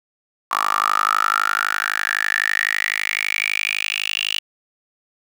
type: tone with high-pass filter sweep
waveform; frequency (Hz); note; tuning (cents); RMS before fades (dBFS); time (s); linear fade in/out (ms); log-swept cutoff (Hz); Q
10% pulse; 51.91; G#1; 0; -21; 0.51-4.39; 5; 1100 to 2900; 8.8
effects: none